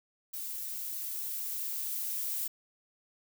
violet noise with level ramp, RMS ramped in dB -39 to -34 dBFS, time 0.33-2.48 s, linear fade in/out 10 ms, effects none

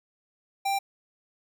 square tone, 788 Hz, G5, 9 cents sharp, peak -25 dBFS, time 0.65-0.79 s, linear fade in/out 10 ms, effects none

